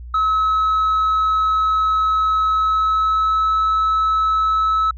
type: tone with pitch glide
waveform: sine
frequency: 1289 to 1299.5 Hz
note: E6 to E6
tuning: -39 to -25 cents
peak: -12 dBFS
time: 0.14-4.91 s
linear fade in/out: 5 ms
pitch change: +14 cents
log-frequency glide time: 2.46-3.54 s
effects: tanh soft clip ceiling -13 dBFS + added 60 Hz sine -31 dBFS peak until 4.97 s